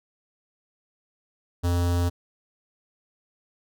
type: tone with notch filter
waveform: square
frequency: 87.31 Hz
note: F2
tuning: in tune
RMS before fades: -23 dBFS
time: 1.63-2.1 s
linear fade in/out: 20 ms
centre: 2200 Hz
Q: 1.5
effects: none